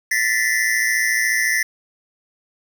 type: tone cluster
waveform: square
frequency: 1762 / 1925 / 2039 Hz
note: A6 / B6 / C7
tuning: +2 / -45 / -45 cents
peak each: -22 dBFS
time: 0.11-1.63 s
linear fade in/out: 5 ms
effects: 7-bit